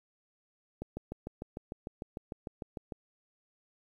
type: click train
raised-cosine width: 2 ms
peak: -25 dBFS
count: 15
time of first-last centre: 0.82-2.922 s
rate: 6.66 Hz
effects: 10-bit